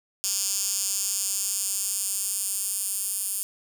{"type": "tone with high-pass filter sweep", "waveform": "10% pulse", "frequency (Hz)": 197.5, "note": "G3", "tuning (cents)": 13, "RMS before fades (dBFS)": -28, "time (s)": [0.24, 3.43], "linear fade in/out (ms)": 0, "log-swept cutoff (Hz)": [6400, 9600], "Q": 2, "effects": []}